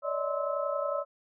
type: tone cluster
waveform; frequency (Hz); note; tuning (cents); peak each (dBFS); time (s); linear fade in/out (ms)
sine; 572 / 603 / 634 / 1046 / 1300; D5 / D5 / D#5 / C6 / E6; -46 / +46 / +32 / -1 / -24; -31 / -38 / -36 / -39 / -35; 0.02-1.05; 50
effects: none